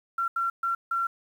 sine tone bursts at uneven times, 1364 Hz, F6, 41 cents flat, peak -24 dBFS, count 4, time 0.18-0.28 / 0.36-0.5 / 0.63-0.75 / 0.91-1.07 s, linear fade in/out 5 ms, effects 9-bit

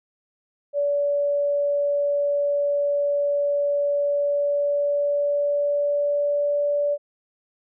sine tone with pitch glide, 574 to 579.3 Hz, D5 to D5, -40 to -24 cents, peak -19 dBFS, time 0.73-6.98 s, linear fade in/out 50 ms, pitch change +16 cents, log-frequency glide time 3.96-6.59 s, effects none

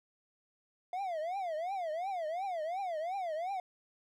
triangle tone with vibrato, 698.5 Hz, F5, in tune, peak -32 dBFS, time 0.93-3.6 s, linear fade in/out 2 ms, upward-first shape triangle, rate 2.8 Hz, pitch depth 260 cents each way, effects none

